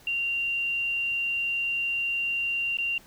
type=tone with dropouts; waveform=sine; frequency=2770 Hz; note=F7; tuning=15 cents flat; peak=-25 dBFS; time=0.07-2.98 s; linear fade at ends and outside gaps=2 ms; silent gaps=2.771-2.785 s; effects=pink hiss -54 dBFS RMS until 3.06 s